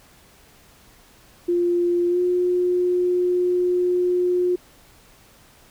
sine tone with pitch glide, 349.2 to 358.4 Hz, F4 to F4, 0 to +45 cents, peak -17 dBFS, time 1.48-4.56 s, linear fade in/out 10 ms, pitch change +45 cents, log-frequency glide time 2.09-2.19 s, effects pink hiss -52 dBFS RMS until 5.7 s

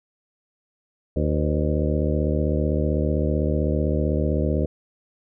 harmonic tone with a mistuned harmonic, 75.7 Hz, D#2, 47 cents flat, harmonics 1 / 2 / 3 / 4 / 5 / 6 / 7 / 8, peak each -23 / -26 / -28 / -29 / -30 / -31 / -31 / -32 dBFS, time 1.16-4.66 s, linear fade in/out 5 ms, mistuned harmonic 6, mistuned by +100 cents, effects none

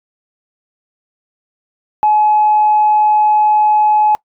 sine tone, 849 Hz, G#5, 38 cents sharp, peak -7 dBFS, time 2.03-4.15 s, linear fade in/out 0 ms, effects noise-tail reverb RT60 0.1 s tail -24 dB re dry + tanh soft clip ceiling -3 dBFS

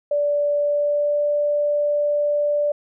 sine tone with pitch glide, 582 to 586.7 Hz, D5 to D5, -16 to -2 cents, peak -17 dBFS, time 0.11-2.72 s, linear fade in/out 5 ms, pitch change +14 cents, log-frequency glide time 0.54-1.23 s, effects none

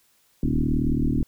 sine tone with frequency modulation, 138.3 Hz, C#3, 4 cents flat, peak -19 dBFS, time 0.43-1.23 s, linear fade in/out 2 ms, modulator 38.6 Hz, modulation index 4.4, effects white hiss -63 dBFS RMS until 1.27 s

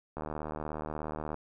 click train, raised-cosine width 1 ms, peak -23 dBFS, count 91, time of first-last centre 0.17-1.343 s, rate 76.7 Hz, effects none

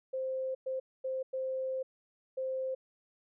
sine tone bursts at uneven times, 523.3 Hz, C5, in tune, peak -32 dBFS, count 5, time 0.13-0.55 / 0.66-0.8 / 1.04-1.23 / 1.33-1.83 / 2.37-2.75 s, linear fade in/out 10 ms, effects none

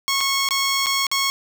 10% pulse tone with dropouts, 1096 Hz, C#6, 20 cents flat, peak -10 dBFS, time 0.08-1.3 s, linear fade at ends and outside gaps 0 ms, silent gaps 0.206-0.21 / 0.488-0.508 / 0.861-0.867 / 1.068-1.115 s, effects none

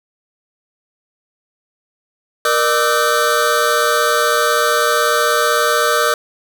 square tone cluster, 470.4 / 603 / 1175 / 1291 / 1533 Hz, A#4 / D5 / D6 / E6 / G6, +16 / +46 / +1 / -37 / -39 cents, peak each -20 dBFS, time 2.45-6.14 s, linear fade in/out 2 ms, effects none

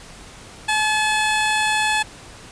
15% pulse tone, 859 Hz, A5, 42 cents flat, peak -11 dBFS, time 0.68-2.03 s, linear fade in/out 10 ms, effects pink hiss -41 dBFS RMS until 2.51 s + resampled to 22050 Hz

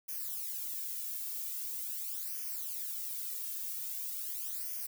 violet noise with flanger, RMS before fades -39 dBFS, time 0.08-4.87 s, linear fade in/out 10 ms, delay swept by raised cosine 0.25 to 2.05 ms, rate 0.43 Hz, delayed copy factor -0.8, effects none

